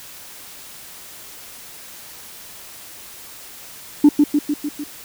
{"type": "tone with echo", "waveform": "sine", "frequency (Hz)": 293.7, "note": "D4", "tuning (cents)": 0, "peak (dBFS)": -4, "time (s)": [4.04, 4.09], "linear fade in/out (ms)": 5, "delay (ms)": 150, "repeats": 5, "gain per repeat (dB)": -4, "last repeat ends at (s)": 4.84, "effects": ["tanh soft clip ceiling -4 dBFS", "white hiss -39 dBFS RMS until 5.04 s"]}